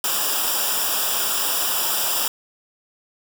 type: noise with comb filter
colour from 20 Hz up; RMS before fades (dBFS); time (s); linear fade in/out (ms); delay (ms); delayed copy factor
white; -22; 0.04-2.28; 2; 0.47; -0.85
effects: none